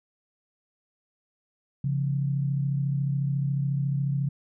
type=tone pair together; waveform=sine; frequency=137.4 / 171.47 Hz; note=C#3 / F3; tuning=-15 / -31 cents; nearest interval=major third; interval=384 cents; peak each=-24 / -32 dBFS; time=1.84-4.29 s; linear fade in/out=5 ms; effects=none